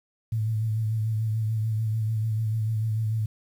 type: tone with vibrato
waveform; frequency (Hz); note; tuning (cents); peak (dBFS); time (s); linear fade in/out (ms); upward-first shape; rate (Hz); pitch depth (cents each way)
sine; 110; A2; 0; -23; 0.32-3.26; 5; sine; 6.8; 38
effects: 9-bit